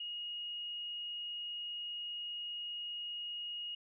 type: tone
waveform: sine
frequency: 2875 Hz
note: F7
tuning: 50 cents sharp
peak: -39 dBFS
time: 0-3.75 s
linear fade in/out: 5 ms
effects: none